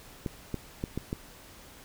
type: clicks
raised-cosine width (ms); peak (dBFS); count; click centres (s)
3; -18; 5; 0.262 / 0.543 / 0.839 / 0.976 / 1.129
effects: pink hiss -51 dBFS RMS until 1.84 s